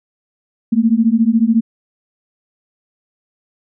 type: beating tone pair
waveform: sine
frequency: 220 / 234 Hz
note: A3 / A#3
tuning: 0 / +7 cents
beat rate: 14 Hz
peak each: -13 dBFS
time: 0.72-1.61 s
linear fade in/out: 10 ms
effects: none